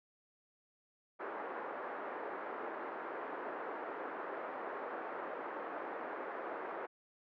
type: band-pass noise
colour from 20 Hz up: pink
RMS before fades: -43 dBFS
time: 1.19-6.87 s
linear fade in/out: 20 ms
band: 350 to 1600 Hz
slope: 24 dB/octave
effects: none